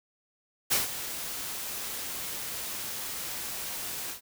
white noise with ADSR envelope, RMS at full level -24 dBFS, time 0.7-4.21 s, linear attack 21 ms, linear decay 150 ms, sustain -12 dB, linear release 110 ms, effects none

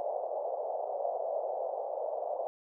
pink band-pass noise, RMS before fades -35 dBFS, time 0-2.47 s, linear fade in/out 0 ms, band 540 to 720 Hz, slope 48 dB/octave, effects none

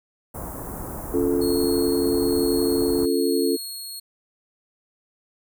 pink band-stop noise, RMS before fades -33 dBFS, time 0.34-3.06 s, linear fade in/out 10 ms, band 1200 to 9600 Hz, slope 24 dB/octave
sine chord, Db augmented, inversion none, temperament equal, 277.2 / 349.2 / 440 Hz, Db4 / F4 / A4, 0 / 0 / 0 cents, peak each -23 dBFS, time 1.13-3.57 s, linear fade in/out 20 ms
20% pulse tone with tremolo, 4309 Hz, C#8, 50 cents flat, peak -24 dBFS, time 1.41-4 s, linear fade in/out 10 ms, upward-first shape sine, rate 1.1 Hz, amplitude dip 30%
effects none

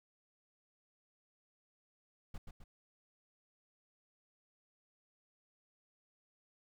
brown noise with echo, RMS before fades -43 dBFS, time 2.34-2.38 s, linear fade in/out 5 ms, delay 130 ms, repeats 2, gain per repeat -5 dB, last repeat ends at 2.64 s, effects none

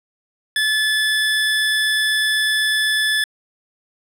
25% pulse tone, 1732 Hz, A6, 28 cents flat, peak -12 dBFS, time 0.56-3.24 s, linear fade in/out 2 ms, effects low-pass 11000 Hz 12 dB/octave

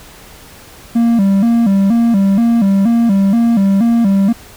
triangle tone with vibrato, 213.7 Hz, G#3, 50 cents sharp, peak -6 dBFS, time 0.95-4.33 s, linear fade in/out 10 ms, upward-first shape square, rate 2.1 Hz, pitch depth 150 cents each way, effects pink hiss -38 dBFS RMS until 4.56 s

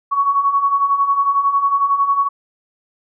sine beating tone pair, 1108.7 / 1119.7 Hz, C#6 / C#6, 0 / +17 cents, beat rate 11 Hz, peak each -20 / -14 dBFS, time 0.11-2.29 s, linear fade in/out 20 ms, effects none

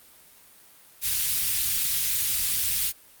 white band-stop noise, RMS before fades -25 dBFS, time 1.01-2.93 s, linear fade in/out 50 ms, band 100 to 2600 Hz, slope 12 dB/octave, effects white hiss -53 dBFS RMS until 3.2 s + Opus 32 kbps

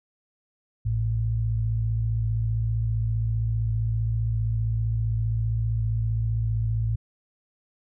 sine tone pair together, 55.95 / 111.2 Hz, A1 / A2, +30 / +19 cents, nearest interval octave, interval 1189 cents, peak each -28 / -23 dBFS, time 0.85-6.96 s, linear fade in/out 10 ms, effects none

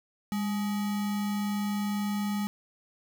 sine tone with sample-and-hold, 203.9 Hz, G#3, 32 cents flat, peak -27 dBFS, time 0.32-2.47 s, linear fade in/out 0 ms, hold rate 1050 Hz, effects none

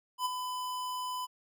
square tone with ADSR envelope, 1004 Hz, B5, 28 cents sharp, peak -28 dBFS, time 0.18-1.27 s, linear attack 75 ms, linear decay 18 ms, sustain -7 dB, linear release 28 ms, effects none

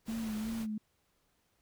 pink noise, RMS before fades -47 dBFS, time 0.05-0.67 s, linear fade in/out 50 ms
sine tone with vibrato, 220.4 Hz, A3, 3 cents sharp, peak -34 dBFS, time 0.08-0.78 s, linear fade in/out 5 ms, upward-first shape sine, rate 2.7 Hz, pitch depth 54 cents each way
effects pink hiss -75 dBFS RMS until 1.61 s

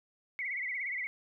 sine tone with vibrato, 2098 Hz, C7, 4 cents sharp, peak -33 dBFS, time 0.39-1.07 s, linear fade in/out 0 ms, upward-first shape sine, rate 17 Hz, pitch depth 120 cents each way, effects none

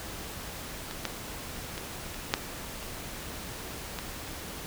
clicks, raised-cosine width 0.2 ms, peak -20 / -12 / -19 / -23 / -6 / -25 / -17 / -24 dBFS, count 8, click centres 0.911 / 1.053 / 1.779 / 2.144 / 2.339 / 2.828 / 3.988 / 4.277 s, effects pink hiss -40 dBFS RMS until 4.66 s

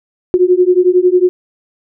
sine beating tone pair, 356.9 / 367.9 Hz, F4 / F#4, +38 / -10 cents, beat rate 11 Hz, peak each -10 dBFS, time 0.34-1.29 s, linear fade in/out 0 ms, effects none

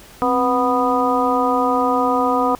harmonic tone with a mistuned harmonic, 246.9 Hz, B3, in tune, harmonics 1 / 2 / 3 / 4 / 5, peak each -21 / -21 / -21 / -21 / -21 dBFS, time 0.22-2.55 s, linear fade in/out 0 ms, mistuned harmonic 1, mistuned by +110 cents, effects pink hiss -43 dBFS RMS until 2.59 s

